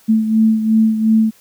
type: beating tone pair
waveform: sine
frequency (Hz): 220 / 222.8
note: A3 / A3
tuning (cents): 0 / +22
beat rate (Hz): 2.8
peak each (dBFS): -11 / -18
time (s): 0.08-1.31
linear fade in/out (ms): 20
effects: white hiss -50 dBFS RMS until 1.4 s